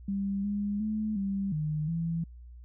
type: tone with pitch steps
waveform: sine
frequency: 197.5 / 204 / 215.1 / 196.4 / 153 / 166.2 Hz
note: G3 / G#3 / A3 / G3 / D#3 / E3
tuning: +13 / -31 / -39 / +4 / -29 / +15 cents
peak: -28 dBFS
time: 0.08-2.24 s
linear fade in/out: 5 ms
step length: 360 ms
effects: added 60 Hz sine -45 dBFS peak until 2.64 s